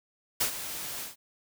white noise with ADSR envelope, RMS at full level -25 dBFS, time 0.4-1.16 s, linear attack 11 ms, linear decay 93 ms, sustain -12 dB, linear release 140 ms, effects none

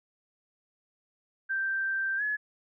sine tone with pitch glide, 1568 to 1700.1 Hz, G6 to G#6, 0 to +40 cents, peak -27 dBFS, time 1.49-2.37 s, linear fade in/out 20 ms, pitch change +140 cents, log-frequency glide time 2.17-2.22 s, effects none

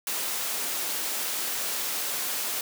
white high-pass noise, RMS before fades -30 dBFS, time 0.07-2.61 s, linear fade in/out 2 ms, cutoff 260 Hz, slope 12 dB/octave, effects none

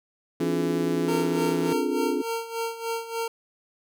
sine chord, D half-diminished seventh, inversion third, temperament just, 264.3 / 293.7 / 352.4 / 422.9 Hz, C4 / D4 / F4 / Ab4, +18 / 0 / +16 / +31 cents, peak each -29 dBFS, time 0.4-2.22 s, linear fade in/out 5 ms
sawtooth tone, 167.2 Hz, E3, 25 cents sharp, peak -25 dBFS, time 0.4-1.73 s, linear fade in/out 5 ms
25% pulse tone with tremolo, 457.9 Hz, A#4, 31 cents flat, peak -22 dBFS, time 1.08-3.28 s, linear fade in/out 5 ms, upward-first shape sine, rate 3.4 Hz, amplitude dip 75%
effects none

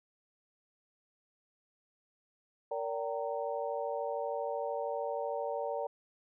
harmonic tone with a mistuned harmonic, 154.3 Hz, D#3, 14 cents flat, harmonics 3 / 4 / 5 / 6, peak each -38 / -36 / -40 / -42 dBFS, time 2.71-5.87 s, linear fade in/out 5 ms, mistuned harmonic 4, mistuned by -120 cents, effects none

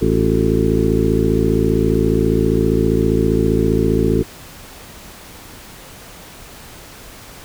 harmonic tone with a mistuned harmonic, 55 Hz, A1, in tune, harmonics 1 / 2 / 3 / 4 / 5 / 6 / 7 / 8, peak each -21 / -21 / -21 / -21 / -21 / -21 / -21 / -21 dBFS, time 0.01-4.23 s, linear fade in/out 10 ms, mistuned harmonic 6, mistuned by +100 cents, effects pink hiss -38 dBFS RMS until 7.44 s

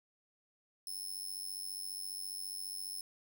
15% pulse tone with amplitude modulation, 5250 Hz, E8, 8 cents flat, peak -31 dBFS, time 0.87-3.01 s, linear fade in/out 2 ms, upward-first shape sine, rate 94.7 Hz, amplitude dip 85%, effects none

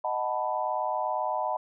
sine chord, B dominant seventh, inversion first, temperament equal, 622.3 / 740 / 880 / 987.8 Hz, D#5 / F#5 / A5 / B5, 0 / 0 / 0 / 0 cents, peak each -32 dBFS, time 0.04-1.57 s, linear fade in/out 5 ms, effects none

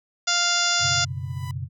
harmonic tone, 698.5 Hz, F5, in tune, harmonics 1 / 2 / 3 / 4 / 5 / 6 / 7 / 8 / 9 / 10, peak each -31 / -25 / -32 / -31 / -27 / -33 / -26 / -28 / -33 / -28 dBFS, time 0.27-1.05 s, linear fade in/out 10 ms
sine chord, F# suspended fourth, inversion none, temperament just, 92.5 / 123.33 / 138.75 Hz, F#2 / B2 / C#3, 0 / -2 / +2 cents, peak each -32 dBFS, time 0.79-1.69 s, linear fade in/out 50 ms
sawtooth tone with exponential growth, 993 Hz, B5, 9 cents sharp, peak -32 dBFS, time 0.95-1.51 s, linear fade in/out 2 ms, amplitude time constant 120 ms
effects none

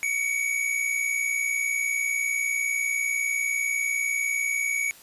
square tone pair together, 2240 / 2300 Hz, C#7 / D7, +18 / -37 cents, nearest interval unison, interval 45 cents, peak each -26 / -30 dBFS, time 0.03-4.91 s, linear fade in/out 0 ms, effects white hiss -50 dBFS RMS until 5.02 s + resampled to 32000 Hz

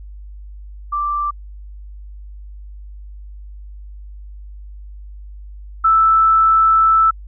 sine tone pair in turn, 1174.7 / 1318.6 Hz, D6 / E6, 0 / 0 cents, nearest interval major second, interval 200 cents, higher second, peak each -17 / -9 dBFS, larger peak second, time 0.92-1.31 / 5.84-7.11 s, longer second, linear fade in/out 10 ms, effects added 50 Hz sine -32 dBFS peak until 7.27 s

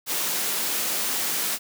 white high-pass noise, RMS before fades -26 dBFS, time 0.06-1.59 s, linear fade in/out 50 ms, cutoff 160 Hz, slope 24 dB/octave, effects none

